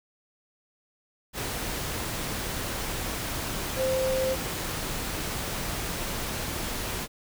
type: tone in noise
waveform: sine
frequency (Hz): 523.3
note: C5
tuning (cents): 0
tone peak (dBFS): -24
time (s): 3.76-4.37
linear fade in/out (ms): 50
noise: pink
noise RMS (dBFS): -32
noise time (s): 1.33-7.08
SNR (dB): +5
effects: none